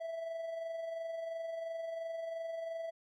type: tone with amplitude modulation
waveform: triangle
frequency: 659.3 Hz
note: E5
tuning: in tune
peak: -34 dBFS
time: 0-2.91 s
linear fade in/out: 20 ms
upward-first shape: sine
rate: 22.9 Hz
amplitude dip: 40%
effects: none